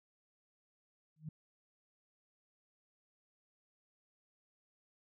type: tone with exponential growth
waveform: sine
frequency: 155.56 Hz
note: D#3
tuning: in tune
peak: -37 dBFS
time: 1.16-1.29 s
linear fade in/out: 5 ms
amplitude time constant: 27 ms
effects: none